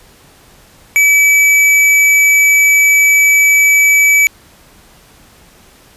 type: tone with hard clipping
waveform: sine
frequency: 2296 Hz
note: D7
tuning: 40 cents flat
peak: -7 dBFS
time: 0.96-4.27 s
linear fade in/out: 0 ms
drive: 18 dB
effects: pink hiss -44 dBFS RMS until 5.96 s + resampled to 32000 Hz